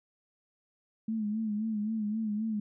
sine tone with vibrato, 215.5 Hz, A3, 36 cents flat, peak -29 dBFS, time 1.08-2.6 s, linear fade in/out 5 ms, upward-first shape sine, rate 3.8 Hz, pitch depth 69 cents each way, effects none

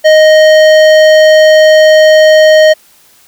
triangle tone with hard clipping, 622.3 Hz, D#5, in tune, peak -3 dBFS, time 0.04-2.74 s, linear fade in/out 20 ms, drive 18 dB, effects white hiss -44 dBFS RMS until 3.27 s

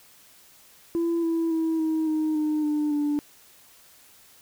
sine tone with pitch steps, 336.6 / 330.1 / 323.6 / 317.3 / 311.2 / 305.1 / 299.2 / 293.4 Hz, E4 / E4 / E4 / D#4 / D#4 / D#4 / D4 / D4, +36 / +2 / -32 / +34 / 0 / -34 / +32 / -2 cents, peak -20 dBFS, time 0.95-3.19 s, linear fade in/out 0 ms, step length 280 ms, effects tanh soft clip ceiling -20 dBFS + white hiss -54 dBFS RMS until 4.41 s

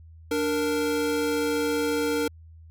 square tone pair together, 293.7 / 464.6 Hz, D4 / A#4, 0 / -6 cents, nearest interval minor sixth, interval 794 cents, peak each -28 / -26 dBFS, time 0.31-2.28 s, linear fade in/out 5 ms, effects added 81 Hz sine -45 dBFS peak until 2.7 s

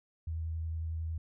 sine tone with vibrato, 81 Hz, E2, 30 cents flat, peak -33 dBFS, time 0.27-1.18 s, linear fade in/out 5 ms, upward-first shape sine, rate 11 Hz, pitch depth 14 cents each way, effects none

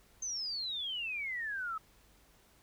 sine exponential sweep, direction down, 6340 to 1269 Hz, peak -35 dBFS, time 0.22-1.78 s, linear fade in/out 5 ms, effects added 50 Hz sine -69 dBFS peak until 2.62 s + pink hiss -65 dBFS RMS until 2.62 s

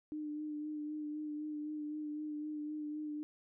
sine tone with vibrato, 301.5 Hz, D4, 46 cents sharp, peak -38 dBFS, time 0.12-3.23 s, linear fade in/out 0 ms, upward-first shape sine, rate 3.9 Hz, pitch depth 22 cents each way, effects none

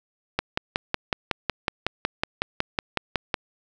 click train, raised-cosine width 0.3 ms, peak -6 dBFS, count 17, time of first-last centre 0.39-3.342 s, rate 5.42 Hz, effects none

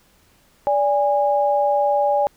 sine tone pair together, 580.7 / 820 Hz, D5 / G#5, -20 / -22 cents, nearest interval tritone, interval 598 cents, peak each -18 dBFS, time 0.67-2.27 s, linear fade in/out 0 ms, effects pink hiss -57 dBFS RMS until 2.36 s

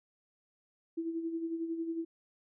sine tone with tremolo, 329.9 Hz, E4, 1 cent sharp, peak -31 dBFS, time 0.97-2.05 s, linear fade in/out 10 ms, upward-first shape sine, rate 11 Hz, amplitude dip 55%, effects none

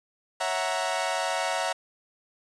sawtooth chord, F# dominant seventh, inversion second, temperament equal, 554.4 / 659.3 / 740 / 932.3 Hz, C#5 / E5 / F#5 / A#5, 0 / 0 / 0 / 0 cents, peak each -30 / -27 / -27 / -28 dBFS, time 0.4-1.73 s, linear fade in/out 10 ms, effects resampled to 22050 Hz + 8-bit

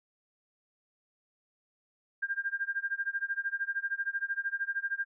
sine tone with tremolo, 1600 Hz, G6, 35 cents sharp, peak -27 dBFS, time 2.22-5.05 s, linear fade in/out 10 ms, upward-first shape sine, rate 13 Hz, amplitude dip 95%, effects none

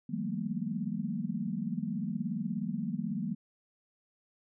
sine tone cluster, 156.7 / 180.8 / 199.7 / 220.4 / 236.9 Hz, D#3 / F#3 / G3 / A3 / A#3, +13 / -40 / +32 / +3 / +28 cents, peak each -40 / -38 / -37 / -38 / -38 dBFS, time 0.09-3.35 s, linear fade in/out 10 ms, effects none

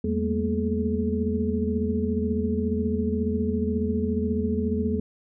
sine tone cluster, 83.7 / 201.6 / 223.6 / 238.1 / 427.2 Hz, E2 / G3 / A3 / A#3 / G#4, +27 / +49 / +28 / +37 / +49 cents, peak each -29 dBFS, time 0.04-5 s, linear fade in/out 5 ms, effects none

